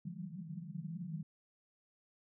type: band-pass noise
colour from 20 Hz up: pink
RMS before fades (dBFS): -44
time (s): 0.05-1.23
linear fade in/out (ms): 5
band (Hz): 150 to 200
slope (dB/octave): 96
effects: none